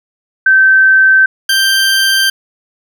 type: tone pair in turn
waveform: sine / 20% pulse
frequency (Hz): 1547 / 1571.3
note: G6 / G6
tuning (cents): -23 / +4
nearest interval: unison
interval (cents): 27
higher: second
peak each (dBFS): -4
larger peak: neither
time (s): 0.46-1.26 / 1.49-2.3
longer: second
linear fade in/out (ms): 5
effects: none